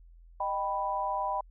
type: chord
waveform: sine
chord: Eb augmented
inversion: none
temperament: equal with one note detuned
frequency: 616.5 / 784 / 987.8 Hz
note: Eb5 / G5 / B5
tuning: -16 / 0 / 0 cents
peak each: -36 / -33 / -31 dBFS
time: 0.4-1.41 s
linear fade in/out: 5 ms
effects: added 42 Hz sine -51 dBFS peak until 1.5 s